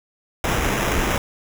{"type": "noise with sample-and-hold", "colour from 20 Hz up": "pink", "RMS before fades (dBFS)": -21, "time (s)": [0.44, 1.18], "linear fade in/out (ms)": 2, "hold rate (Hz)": 4410, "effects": []}